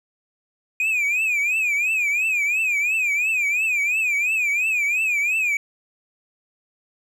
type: tone with vibrato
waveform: triangle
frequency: 2451 Hz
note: D#7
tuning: 27 cents flat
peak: -17 dBFS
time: 0.8-5.57 s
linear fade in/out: 2 ms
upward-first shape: triangle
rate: 2.9 Hz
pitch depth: 160 cents each way
effects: none